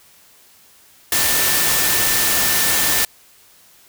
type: tone in noise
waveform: sine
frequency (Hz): 1782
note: A6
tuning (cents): +22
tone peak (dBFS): -26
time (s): 1.12-3.05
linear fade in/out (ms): 2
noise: white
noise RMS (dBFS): -17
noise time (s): 1.12-3.05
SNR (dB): -12
effects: white hiss -50 dBFS RMS until 3.88 s